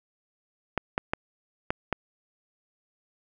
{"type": "clicks", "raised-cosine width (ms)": 0.5, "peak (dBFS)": -10, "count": 5, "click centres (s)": [0.777, 0.979, 1.135, 1.705, 1.927], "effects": []}